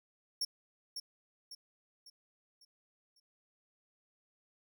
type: tone with echo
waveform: 40% pulse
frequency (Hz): 5490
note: F8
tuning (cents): -31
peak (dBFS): -31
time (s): 0.41-0.45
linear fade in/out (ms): 5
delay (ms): 550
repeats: 5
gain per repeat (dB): -7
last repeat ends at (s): 3.2
effects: none